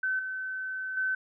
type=tone with level steps; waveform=sine; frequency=1526 Hz; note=G6; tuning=47 cents flat; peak=-26 / -32 / -26 dBFS; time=0.03-1.15 s; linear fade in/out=5 ms; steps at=0.19 / 0.97 s; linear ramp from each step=2 ms; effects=none